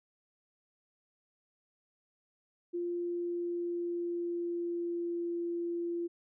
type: tone with pitch glide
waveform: sine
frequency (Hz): 348.2 to 343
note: F4 to F4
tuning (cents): -5 to -31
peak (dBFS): -32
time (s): 2.73-6.08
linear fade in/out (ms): 20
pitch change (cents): -26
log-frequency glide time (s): 2.92-5.36
effects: none